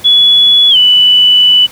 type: tone with pitch glide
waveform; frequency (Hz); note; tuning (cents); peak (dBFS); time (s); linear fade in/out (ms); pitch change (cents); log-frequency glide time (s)
sine; 3400 to 2977; G#7 to F#7; +40 to +10; -3; 0.04-1.67; 20; -230; 0.7-0.77
effects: pink hiss -33 dBFS RMS until 1.71 s + high-pass 80 Hz 12 dB/octave